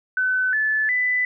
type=tone with pitch steps; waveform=sine; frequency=1512 / 1736.8 / 1995.1 Hz; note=F#6 / A6 / B6; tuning=+37 / -23 / +17 cents; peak=-18 dBFS; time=0.17-1.25 s; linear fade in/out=2 ms; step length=360 ms; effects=none